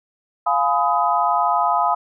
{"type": "chord", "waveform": "sine", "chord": "F half-diminished seventh", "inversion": "none", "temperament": "just", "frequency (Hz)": [698.5, 838.1, 1005.8, 1257.2], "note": ["F5", "Ab5", "Cb6", "Eb6"], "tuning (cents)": [0, 16, 31, 18], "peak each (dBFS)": -21, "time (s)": [0.46, 1.95], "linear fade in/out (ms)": 10, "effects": []}